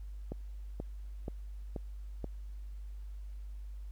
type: click train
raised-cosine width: 2 ms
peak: -25 dBFS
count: 5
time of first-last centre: 0.32-2.243 s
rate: 2.08 Hz
effects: added 50 Hz sine -41 dBFS peak until 3.91 s + pink hiss -70 dBFS RMS until 3.91 s